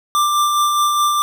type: tone with tremolo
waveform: square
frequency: 1183 Hz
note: D6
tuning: 12 cents sharp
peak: -13 dBFS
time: 0.15-1.22 s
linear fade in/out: 0 ms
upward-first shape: sine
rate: 4.8 Hz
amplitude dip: 30%
effects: none